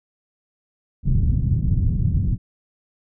white low-pass noise, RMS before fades -19 dBFS, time 1.03-2.38 s, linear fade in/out 50 ms, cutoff 150 Hz, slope 24 dB/octave, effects none

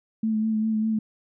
sine tone with vibrato, 218.7 Hz, A3, 10 cents flat, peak -21 dBFS, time 0.23-0.99 s, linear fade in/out 5 ms, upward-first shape sine, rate 5 Hz, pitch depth 24 cents each way, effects none

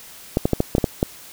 clicks, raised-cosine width 2 ms, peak -3 dBFS, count 8, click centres 0.371 / 0.455 / 0.533 / 0.604 / 0.751 / 0.782 / 0.842 / 1.029 s, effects white hiss -42 dBFS RMS until 1.32 s

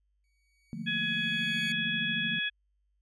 sawtooth tone with exponential growth, 2255 Hz, C#7, 29 cents sharp, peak -35 dBFS, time 0.24-1.72 s, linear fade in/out 1 ms, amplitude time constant 320 ms
sine chord, Bb major seventh, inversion first, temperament equal with one note detuned, 149.05 / 174.61 / 220 / 233.1 Hz, D3 / F3 / A3 / Bb3, +26 / 0 / 0 / 0 cents, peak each -43 / -40 / -39 / -42 dBFS, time 0.73-2.39 s, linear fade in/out 0 ms
harmonic tone, 840 Hz, G#5, 19 cents sharp, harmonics 2 / 3 / 4, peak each -32 / -34 / -33 dBFS, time 0.86-2.5 s, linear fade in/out 20 ms
effects added 50 Hz sine -70 dBFS peak until 3.01 s + resampled to 24000 Hz

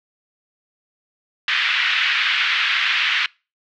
white band-pass noise, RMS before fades -19 dBFS, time 1.48-3.26 s, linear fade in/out 2 ms, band 1500 to 3200 Hz, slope 24 dB/octave, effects noise-tail reverb RT60 0.3 s tail -25 dB re dry + low-pass 5000 Hz 12 dB/octave

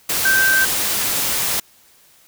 sine tone in noise, 1558 Hz, G6, 11 cents flat, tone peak -13 dBFS, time 0.25-0.65 s, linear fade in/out 5 ms, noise white, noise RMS -20 dBFS, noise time 0.09-1.6 s, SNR +4 dB, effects white hiss -52 dBFS RMS until 2.27 s

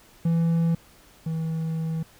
triangle tone pair in turn, 166.4 / 161.48 Hz, E3 / E3, +17 / -35 cents, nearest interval minor second, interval 52 cents, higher first, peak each -17 / -23 dBFS, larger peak first, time 0.25-0.75 / 1.26-2.03 s, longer second, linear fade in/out 5 ms, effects pink hiss -54 dBFS RMS until 2.19 s

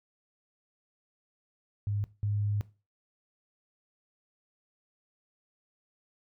sine tone pair in turn, 102.5 / 103.21 Hz, G#2 / G#2, -22 / -10 cents, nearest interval unison, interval 12 cents, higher second, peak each -28 / -27 dBFS, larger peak second, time 1.87-2.04 / 2.23-2.61 s, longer second, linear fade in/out 0 ms, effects noise-tail reverb RT60 0.3 s tail -18 dB re dry

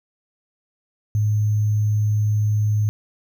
sine tone with sample-and-hold, 105.9 Hz, G#2, 34 cents sharp, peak -16 dBFS, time 1.15-2.89 s, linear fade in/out 0 ms, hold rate 6300 Hz, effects none

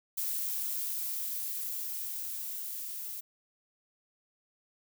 violet noise with level ramp, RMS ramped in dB -33 to -40 dBFS, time 0.17-3.21 s, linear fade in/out 10 ms, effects none

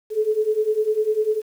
sine beating tone pair, 424.5 / 434.5 Hz, G#4 / A4, +38 / -22 cents, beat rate 10 Hz, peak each -22 / -20 dBFS, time 0.1-1.42 s, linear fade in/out 50 ms, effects 8-bit

